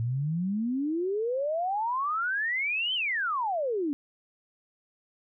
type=exponential two-way sweep; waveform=sine; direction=up then down; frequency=111.3 to 3142 to 274.4 Hz; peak=-26 dBFS; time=0-3.93 s; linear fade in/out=0 ms; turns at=2.94 s; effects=none